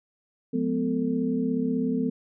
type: tone cluster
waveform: sine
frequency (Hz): 179.8 / 214.4 / 250.9 / 445.3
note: F#3 / A3 / B3 / A4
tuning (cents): -49 / -45 / +28 / +21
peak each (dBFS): -31 / -31 / -25 / -32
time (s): 0.53-2.1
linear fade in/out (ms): 10
effects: none